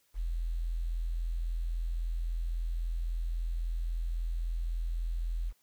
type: tone with quantisation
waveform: sine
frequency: 41.85 Hz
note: E1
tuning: 27 cents sharp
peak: -30 dBFS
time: 0.14-5.53 s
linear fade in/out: 50 ms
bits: 10
effects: white hiss -71 dBFS RMS until 5.62 s